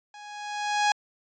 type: tone with level ramp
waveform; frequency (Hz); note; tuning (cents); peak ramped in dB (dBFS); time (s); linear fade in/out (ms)
sawtooth; 830.6; G#5; 0; -40 to -15; 0.14-0.92; 2
effects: resampled to 16000 Hz